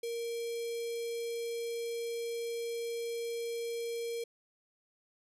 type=tone with notch filter; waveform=square; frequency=466.2 Hz; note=A#4; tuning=in tune; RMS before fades=-37 dBFS; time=0.03-4.24 s; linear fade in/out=5 ms; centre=1400 Hz; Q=1.4; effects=resampled to 32000 Hz